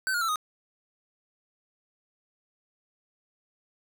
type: tone with pitch steps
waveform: square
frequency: 1533 / 1430.3 / 1334.6 / 1245.2 Hz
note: G6 / F6 / E6 / D#6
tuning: -39 / +41 / +21 / +1 cents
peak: -26 dBFS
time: 0.07-0.358 s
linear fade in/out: 0 ms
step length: 72 ms
effects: none